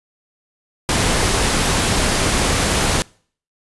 pink noise, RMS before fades -17 dBFS, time 0.89-3.02 s, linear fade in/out 0 ms, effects noise-tail reverb RT60 0.5 s tail -25 dB re dry + resampled to 24000 Hz

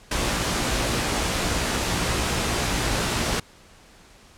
pink noise with comb filter, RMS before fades -24 dBFS, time 0.11-3.4 s, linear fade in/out 5 ms, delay 17 ms, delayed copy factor +0.5, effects pink hiss -51 dBFS RMS until 4.37 s + low-pass 9000 Hz 12 dB/octave

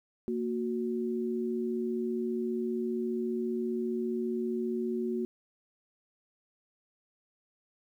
sine tone pair together, 232.3 / 367.2 Hz, A#3 / F#4, -6 / -13 cents, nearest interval minor sixth, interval 793 cents, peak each -32 / -32 dBFS, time 0.28-5.25 s, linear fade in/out 0 ms, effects 11-bit

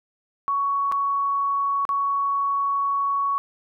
sine tone with dropouts, 1117 Hz, C#6, 13 cents sharp, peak -20 dBFS, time 0.48-3.38 s, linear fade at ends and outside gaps 0 ms, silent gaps 0.916-0.922 / 1.852-1.891 s, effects none

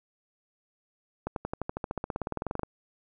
accelerating click train, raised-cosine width 1 ms, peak -17 dBFS, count 23, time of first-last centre 1.27-2.633 s, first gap 92 ms, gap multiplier 0.96, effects none

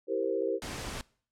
sine chord, C dominant seventh, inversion first, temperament equal, 329.6 / 392 / 466.2 / 523.3 Hz, E4 / G4 / Bb4 / C5, 0 / 0 / 0 / 0 cents, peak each -36 / -32 / -32 / -34 dBFS, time 0.07-0.6 s, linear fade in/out 50 ms
pink noise, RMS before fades -38 dBFS, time 0.62-1.01 s, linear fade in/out 0 ms
effects noise-tail reverb RT60 0.5 s tail -23 dB re dry + low-pass 9000 Hz 12 dB/octave

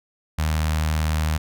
sawtooth tone with notch filter, 77.78 Hz, D#2, in tune, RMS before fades -22 dBFS, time 0.38-1.38 s, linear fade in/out 10 ms, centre 370 Hz, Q 0.63, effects none

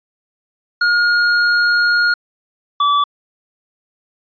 square tone pair in turn, 1428 / 1152.3 Hz, F6 / D6, +38 / -33 cents, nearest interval major third, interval 371 cents, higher first, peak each -12 dBFS, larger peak neither, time 0.81-2.14 / 2.8-3.04 s, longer first, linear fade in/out 5 ms, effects resampled to 11025 Hz

